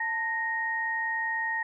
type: tone pair together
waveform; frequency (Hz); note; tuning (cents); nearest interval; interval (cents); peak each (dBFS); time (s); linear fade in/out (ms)
sine; 890 / 1865.3; A5 / A#6; +20 / +1; octave + minor second; 1281; -33 / -28; 0-1.63; 5
effects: none